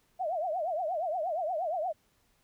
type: tone with vibrato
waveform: sine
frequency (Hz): 676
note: E5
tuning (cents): +43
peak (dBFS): -29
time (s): 0.19-1.93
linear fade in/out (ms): 20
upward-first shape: triangle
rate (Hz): 8.5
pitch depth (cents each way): 240
effects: pink hiss -70 dBFS RMS until 2.43 s